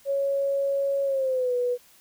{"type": "tone with pitch glide", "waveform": "sine", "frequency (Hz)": [554.4, 491.1], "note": ["C#5", "B4"], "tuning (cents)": [0, -10], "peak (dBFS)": -22, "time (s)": [0.05, 1.78], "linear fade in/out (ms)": 50, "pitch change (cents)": -210, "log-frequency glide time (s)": [1.04, 1.55], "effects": ["white hiss -56 dBFS RMS until 2 s"]}